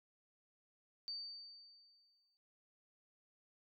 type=tone with exponential decay; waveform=sine; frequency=4600 Hz; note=D8; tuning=37 cents flat; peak=-40 dBFS; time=1.08-2.37 s; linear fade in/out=0 ms; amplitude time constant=280 ms; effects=none